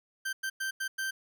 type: tone bursts at uneven times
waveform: 40% pulse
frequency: 1562 Hz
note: G6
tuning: 7 cents flat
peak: -30 dBFS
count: 5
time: 0.25-0.33 / 0.43-0.5 / 0.6-0.71 / 0.8-0.88 / 0.98-1.11 s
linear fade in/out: 10 ms
effects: none